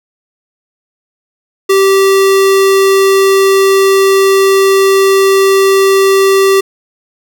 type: tone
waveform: square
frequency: 388.8 Hz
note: G4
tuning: 14 cents flat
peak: -6 dBFS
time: 1.69-6.61 s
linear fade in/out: 10 ms
effects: none